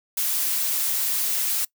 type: noise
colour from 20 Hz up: blue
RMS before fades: -24 dBFS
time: 0.17-1.65 s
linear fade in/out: 5 ms
effects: noise-tail reverb RT60 0.1 s tail -23 dB re dry